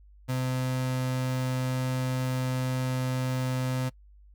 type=tone; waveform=35% pulse; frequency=128.5 Hz; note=C3; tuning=31 cents flat; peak=-25 dBFS; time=0.28-3.9 s; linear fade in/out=20 ms; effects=noise-tail reverb RT60 0.1 s tail -23 dB re dry + added 50 Hz sine -51 dBFS peak until 4.34 s